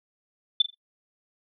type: tone with echo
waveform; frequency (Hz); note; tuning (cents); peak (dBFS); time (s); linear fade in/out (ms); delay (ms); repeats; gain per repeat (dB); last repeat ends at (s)
sine; 3520; A7; 0; -14; 0.6-0.62; 5; 42; 3; -12; 0.746
effects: noise-tail reverb RT60 0.1 s tail -23 dB re dry